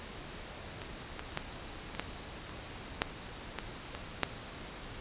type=clicks; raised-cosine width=0.3 ms; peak=-25 / -22 / -30 / -16 / -25 / -16 / -29 / -10 / -19 / -23 / -10 dBFS; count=11; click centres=0.818 / 1.194 / 1.321 / 1.374 / 1.95 / 1.996 / 2.494 / 3.019 / 3.587 / 3.95 / 4.233 s; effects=pink hiss -45 dBFS RMS until 5 s + resampled to 8000 Hz

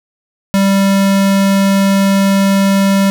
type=tone; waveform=square; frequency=196 Hz; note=G3; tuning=in tune; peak=-9 dBFS; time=0.54-3.1 s; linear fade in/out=0 ms; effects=none

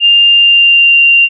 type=tone with pitch glide; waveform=sine; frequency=2801 to 2774 Hz; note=F7 to F7; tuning=+4 to -12 cents; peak=-3 dBFS; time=0-1.29 s; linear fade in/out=50 ms; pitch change=-16 cents; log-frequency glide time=0.29-1.02 s; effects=none

